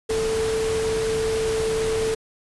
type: tone in noise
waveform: sine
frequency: 443.4 Hz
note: A4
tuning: 13 cents sharp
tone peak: -21 dBFS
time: 0.09-2.15 s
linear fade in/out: 10 ms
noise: pink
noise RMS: -30 dBFS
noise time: 0.09-2.15 s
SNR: +6 dB
effects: resampled to 24000 Hz